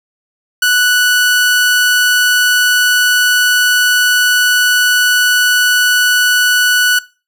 sawtooth tone, 1480 Hz, F#6, in tune, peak -5 dBFS, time 0.62-6.99 s, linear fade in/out 5 ms, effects noise-tail reverb RT60 0.3 s tail -19 dB re dry

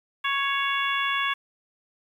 harmonic tone with a mistuned harmonic, 554.4 Hz, C#5, in tune, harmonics 2 / 3 / 4 / 5 / 6, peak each -27 / -29 / -30 / -31 / -32 dBFS, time 0.24-1.34 s, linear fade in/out 10 ms, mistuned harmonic 6, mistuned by +40 cents, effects 9-bit

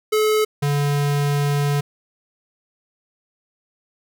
square tone pair in turn, 430 / 143.84 Hz, A4 / D3, -40 / -36 cents, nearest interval octave + perfect fifth, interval 1896 cents, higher first, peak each -16 / -18 dBFS, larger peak first, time 0.12-0.45 / 0.62-1.81 s, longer second, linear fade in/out 10 ms, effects none

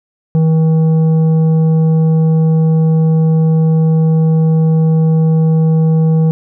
triangle tone with tanh clipping, 160.1 Hz, D#3, 50 cents sharp, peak -9 dBFS, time 0.35-6.31 s, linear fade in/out 0 ms, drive 12 dB, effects none

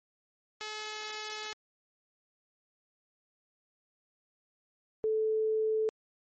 5% pulse / sine tone pair in turn, 428.1 / 436.8 Hz, A4 / A4, -47 / -13 cents, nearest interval unison, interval 34 cents, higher second, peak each -26 dBFS, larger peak neither, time 0.61-1.53 / 5.04-5.89 s, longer first, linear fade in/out 0 ms, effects MP3 32 kbps

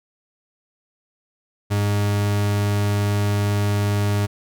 40% pulse tone, 102.4 Hz, G#2, 24 cents flat, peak -17 dBFS, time 1.7-4.27 s, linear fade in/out 20 ms, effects none

